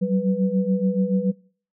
sine tone cluster, 185.8 / 192.8 / 493.4 Hz, F#3 / G3 / B4, +7 / -28 / -2 cents, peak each -22 / -22 / -26 dBFS, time 0.01-1.32 s, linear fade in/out 20 ms, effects noise-tail reverb RT60 0.5 s tail -25 dB re dry

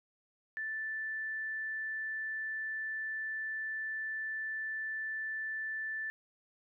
sine tone, 1760 Hz, A6, in tune, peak -35 dBFS, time 0.57-6.1 s, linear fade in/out 0 ms, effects none

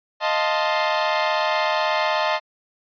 sawtooth chord, F dominant seventh, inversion third, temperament equal, 622.3 / 698.5 / 880 / 1046.5 Hz, Eb5 / F5 / A5 / C6, 0 / 0 / 0 / 0 cents, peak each -19 / -24 / -20 / -22 dBFS, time 0.2-2.4 s, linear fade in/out 50 ms, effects resampled to 11025 Hz

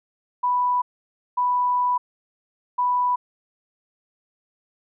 sine tone bursts at uneven times, 987.8 Hz, B5, in tune, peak -18 dBFS, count 3, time 0.43-0.82 / 1.37-1.98 / 2.78-3.16 s, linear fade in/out 10 ms, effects none

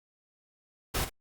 pink noise with echo, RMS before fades -30 dBFS, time 0.94-1.05 s, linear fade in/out 10 ms, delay 46 ms, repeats 1, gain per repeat -10 dB, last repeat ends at 1.096 s, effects Opus 48 kbps

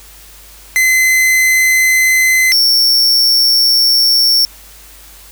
45% pulse tone pair in turn, 2046 / 5462 Hz, C7 / F8, -39 / -39 cents, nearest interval octave + perfect fourth, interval 1700 cents, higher second, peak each -8 dBFS, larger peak neither, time 0.76-2.52 / 2.52-4.45 s, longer second, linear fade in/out 0 ms, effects added 50 Hz sine -41 dBFS peak until 5.31 s + white hiss -39 dBFS RMS until 5.31 s

